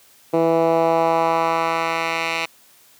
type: tone with band-pass filter sweep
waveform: 10% pulse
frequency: 164.81 Hz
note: E3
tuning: in tune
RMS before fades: -19 dBFS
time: 0.33-2.46 s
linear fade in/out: 10 ms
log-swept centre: 430 to 2600 Hz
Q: 1.4
effects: white hiss -52 dBFS RMS until 2.99 s + high-pass 80 Hz 12 dB/octave